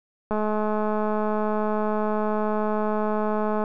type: click train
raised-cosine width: 1 ms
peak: -13 dBFS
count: 710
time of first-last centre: 0.31-3.639 s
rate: 213 Hz
effects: none